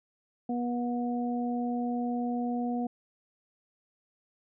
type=harmonic tone; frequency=241.9 Hz; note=B3; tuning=36 cents flat; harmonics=1 / 2 / 3; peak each=-29 / -39 / -36 dBFS; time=0.49-2.87 s; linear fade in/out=5 ms; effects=none